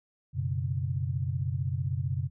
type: chord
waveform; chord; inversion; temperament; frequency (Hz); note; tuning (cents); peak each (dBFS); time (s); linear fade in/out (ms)
sine; F# suspended fourth; none; equal with one note detuned; 92.5 / 123.47 / 139.07; F#2 / B2 / C#3; 0 / 0 / +6; -32; 0.33-2.3; 50
effects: none